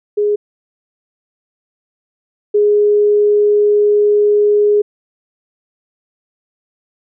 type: tone pair in turn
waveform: sine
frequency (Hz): 415.3 / 415.3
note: G#4 / G#4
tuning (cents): 0 / 0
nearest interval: unison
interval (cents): 0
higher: neither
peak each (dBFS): -11 / -8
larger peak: second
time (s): 0.17-0.36 / 2.54-4.82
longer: second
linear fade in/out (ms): 10
effects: none